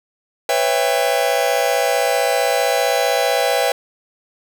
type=chord; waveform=45% pulse; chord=C# half-diminished seventh; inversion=third; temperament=just; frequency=498.9 / 554.4 / 665.2 / 798.3 Hz; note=B4 / C#5 / E5 / G5; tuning=+17 / 0 / +16 / +31 cents; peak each=-21 dBFS; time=0.49-3.72 s; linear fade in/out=2 ms; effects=none